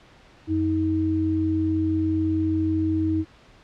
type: tone pair together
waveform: sine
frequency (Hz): 90.8 / 317.1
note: F#2 / D#4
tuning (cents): -32 / +33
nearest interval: octave + minor seventh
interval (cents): 2165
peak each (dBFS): -26 / -21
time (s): 0.47-3.25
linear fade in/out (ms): 50
effects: pink hiss -52 dBFS RMS until 3.63 s + low-pass 4000 Hz 12 dB/octave